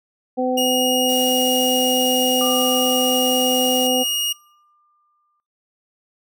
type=harmonic tone; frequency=254.3 Hz; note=C4; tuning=49 cents flat; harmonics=1 / 2 / 3; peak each=-22 / -21 / -24 dBFS; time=0.37-4.04 s; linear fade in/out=20 ms
type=tone; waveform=sawtooth; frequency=2865 Hz; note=F7; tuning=44 cents sharp; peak=-16 dBFS; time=0.57-4.33 s; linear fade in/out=10 ms
type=noise; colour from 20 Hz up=blue; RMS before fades=-31 dBFS; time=1.09-3.87 s; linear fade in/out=0 ms
type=tone with exponential decay; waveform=sine; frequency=1197 Hz; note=D6; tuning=33 cents sharp; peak=-26 dBFS; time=2.41-5.4 s; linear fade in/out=0 ms; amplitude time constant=650 ms
effects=noise-tail reverb RT60 0.5 s tail -21 dB re dry